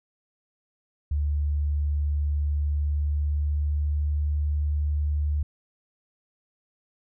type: tone with pitch glide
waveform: sine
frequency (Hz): 73.3 to 74.07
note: D2 to D2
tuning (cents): -3 to +15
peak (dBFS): -22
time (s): 1.11-5.43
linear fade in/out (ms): 5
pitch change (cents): +18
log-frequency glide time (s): 2.55-4.21
effects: none